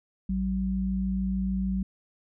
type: tone pair together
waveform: sine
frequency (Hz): 56.67 / 190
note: A#1 / F#3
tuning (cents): -48 / +46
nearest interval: octave + major sixth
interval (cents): 2094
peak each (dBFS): -31 / -26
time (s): 0.29-1.83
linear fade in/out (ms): 5
effects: none